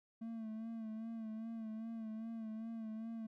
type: tone with vibrato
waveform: triangle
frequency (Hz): 223.2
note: A3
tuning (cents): +25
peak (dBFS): -40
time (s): 0.21-3.27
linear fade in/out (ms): 10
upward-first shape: sine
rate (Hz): 2.5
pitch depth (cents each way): 44
effects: none